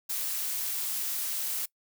blue noise, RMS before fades -32 dBFS, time 0.09-1.66 s, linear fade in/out 10 ms, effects noise-tail reverb RT60 0.1 s tail -23 dB re dry

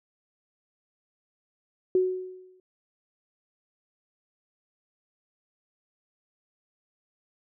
sine tone with exponential decay, 370 Hz, F#4, in tune, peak -17 dBFS, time 1.95-2.6 s, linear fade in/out 2 ms, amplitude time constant 140 ms, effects none

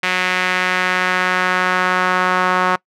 sawtooth tone with band-pass filter sweep, 183.1 Hz, F#3, 18 cents flat, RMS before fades -17 dBFS, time 0.03-2.76 s, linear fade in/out 5 ms, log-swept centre 2200 to 1200 Hz, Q 1.8, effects noise-tail reverb RT60 0.1 s tail -23 dB re dry

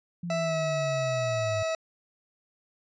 sine linear sweep, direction down, 174.61 to 102.5 Hz, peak -31 dBFS, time 0.23-1.63 s, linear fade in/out 5 ms
40% pulse tone with pitch glide, 659.3 to 646.5 Hz, E5 to E5, 0 to -34 cents, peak -26 dBFS, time 0.3-1.75 s, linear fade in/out 2 ms, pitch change -34 cents, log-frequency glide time 0.44-0.55 s
effects resampled to 16000 Hz

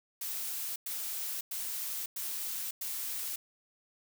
blue noise bursts, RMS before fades -37 dBFS, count 5, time 0.21-3.36 s, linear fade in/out 5 ms, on 550 ms, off 100 ms, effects none

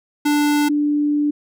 square / sine tone pair in turn, 294.1 / 294.1 Hz, D4 / D4, +3 / +3 cents, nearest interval unison, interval 0 cents, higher neither, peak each -15 dBFS, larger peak neither, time 0.25-0.69 / 0.69-1.31 s, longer second, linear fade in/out 10 ms, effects none

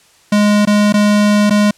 square tone with dropouts, 207.6 Hz, G#3, in tune, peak -9 dBFS, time 0.32-1.71 s, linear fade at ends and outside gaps 5 ms, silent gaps 0.653-0.672 / 0.925-0.939 / 1.498-1.506 s, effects white hiss -49 dBFS RMS until 1.77 s + low-pass 9000 Hz 12 dB/octave

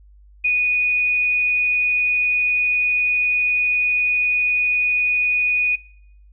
sine tone, 2472 Hz, D#7, 12 cents flat, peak -15 dBFS, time 0.44-5.76 s, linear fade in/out 10 ms, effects noise-tail reverb RT60 0.8 s tail -25 dB re dry + added 50 Hz sine -45 dBFS peak until 6.32 s

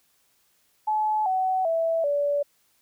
sine tone with pitch steps, 858 / 751.3 / 657.8 / 576 Hz, A5 / F#5 / E5 / D5, -44 / +26 / -4 / -34 cents, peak -21 dBFS, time 0.87-2.43 s, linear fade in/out 10 ms, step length 390 ms, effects white hiss -66 dBFS RMS until 2.81 s

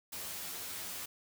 white noise with comb filter, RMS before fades -42 dBFS, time 0.12-1.06 s, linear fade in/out 10 ms, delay 11 ms, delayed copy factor +0.85, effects none

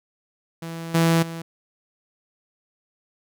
sawtooth tone with level steps, 165.4 Hz, E3, 6 cents sharp, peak -27 / -12 / -27 dBFS, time 0.62-1.42 s, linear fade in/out 5 ms, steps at 0.94 / 1.22 s, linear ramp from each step 10 ms, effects none

